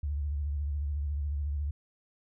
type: tone with vibrato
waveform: sine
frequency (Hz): 72.5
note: D2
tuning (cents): -22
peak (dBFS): -29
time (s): 0.03-1.71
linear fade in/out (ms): 5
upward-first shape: sine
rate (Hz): 14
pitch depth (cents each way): 85
effects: none